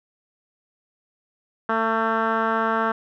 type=tone with low-pass filter; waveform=10% pulse; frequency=224 Hz; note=A3; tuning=31 cents sharp; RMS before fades=-22 dBFS; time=1.69-2.92 s; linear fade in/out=5 ms; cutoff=1500 Hz; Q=2.6; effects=none